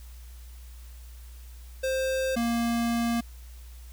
square tone pair in turn, 525 / 233.9 Hz, C5 / A#3, +6 / +6 cents, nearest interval octave + major second, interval 1400 cents, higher first, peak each -26 / -25 dBFS, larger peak second, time 1.83-2.36 / 2.36-3.21 s, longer second, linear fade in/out 10 ms, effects added 60 Hz sine -42 dBFS peak until 3.92 s + white hiss -56 dBFS RMS until 3.92 s

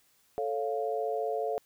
sine chord, A augmented, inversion none, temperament equal, 440 / 554.4 / 698.5 Hz, A4 / C#5 / E#5, 0 / 0 / 0 cents, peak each -32 / -35 / -33 dBFS, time 0.38-1.58 s, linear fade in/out 0 ms, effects white hiss -67 dBFS RMS until 1.65 s

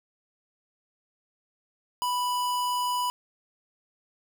square tone, 987.8 Hz, B5, in tune, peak -26 dBFS, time 2.02-3.1 s, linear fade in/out 0 ms, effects none

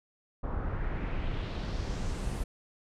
brown noise with low-pass filter sweep, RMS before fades -33 dBFS, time 0.43-2.44 s, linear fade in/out 10 ms, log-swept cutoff 1100 to 11000 Hz, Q 1.9, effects none

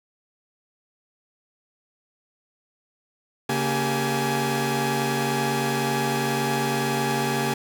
sawtooth tone cluster, 139.7 / 231.3 / 389 / 840 Hz, C#3 / A#3 / G4 / G#5, +14 / -13 / -13 / +19 cents, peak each -24 dBFS, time 3.49-7.54 s, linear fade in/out 5 ms, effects none

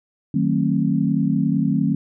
sine chord, D# diminished seventh, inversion none, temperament just, 155.56 / 186.68 / 224 / 268.8 Hz, D#3 / F#3 / A3 / C4, 0 / +16 / +31 / +47 cents, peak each -22 dBFS, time 0.34-1.95 s, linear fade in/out 5 ms, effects none

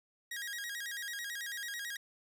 sawtooth tone with vibrato, 1760 Hz, A6, in tune, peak -35 dBFS, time 0.31-1.97 s, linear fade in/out 5 ms, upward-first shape square, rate 9.1 Hz, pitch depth 130 cents each way, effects none

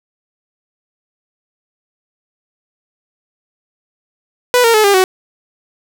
sawtooth tone with pitch steps, 493.9 / 460.8 / 430 / 401.2 / 374.3 Hz, B4 / A#4 / A4 / G4 / F#4, 0 / -20 / -40 / +40 / +20 cents, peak -4 dBFS, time 4.54-5.04 s, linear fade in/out 0 ms, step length 100 ms, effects none

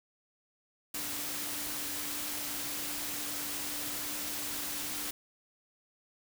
sine tone in noise, 293.7 Hz, D4, in tune, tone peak -48 dBFS, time 0.94-5.11 s, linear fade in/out 5 ms, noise white, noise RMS -37 dBFS, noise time 0.94-5.11 s, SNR -14 dB, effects none

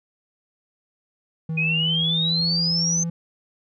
triangle tone with pitch glide, 160.4 to 168.28 Hz, E3 to E3, -47 to +36 cents, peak -22 dBFS, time 1.49-3.1 s, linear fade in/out 5 ms, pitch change +83 cents, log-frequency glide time 1.75-2.5 s
sine exponential sweep, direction up, 2471 to 6300 Hz, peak -20 dBFS, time 1.57-3.04 s, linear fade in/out 10 ms
effects none

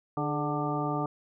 harmonic tone with a mistuned harmonic, 148.2 Hz, D3, 16 cents sharp, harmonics 1 / 2 / 3 / 4 / 5 / 6 / 8, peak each -33 / -33 / -37 / -39 / -35 / -37 / -35 dBFS, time 0.17-1.06 s, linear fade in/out 2 ms, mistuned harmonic 3, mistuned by -70 cents, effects none

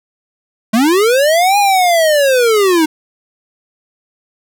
square linear two-way sweep, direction up then down, 207.7 to 827 to 303.2 Hz, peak -9 dBFS, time 0.73-2.86 s, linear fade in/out 10 ms, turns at 1.58 s, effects none

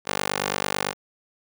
15% pulse tone with high-pass filter, 49 Hz, G1, in tune, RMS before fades -27 dBFS, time 0.05-0.94 s, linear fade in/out 50 ms, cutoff 500 Hz, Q 0.56, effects none

